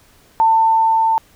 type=tone with level ramp; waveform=sine; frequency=895 Hz; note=A5; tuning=29 cents sharp; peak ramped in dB=-9 to -12 dBFS; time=0.4-1.18 s; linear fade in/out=0 ms; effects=pink hiss -51 dBFS RMS until 1.35 s